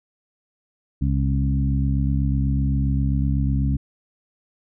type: harmonic tone with a mistuned harmonic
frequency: 67.8 Hz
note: C#2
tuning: 38 cents flat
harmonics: 1 / 2 / 3 / 4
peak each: -21 / -22 / -27 / -28 dBFS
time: 1.01-3.77 s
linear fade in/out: 10 ms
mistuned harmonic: 1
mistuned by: -23 cents
effects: none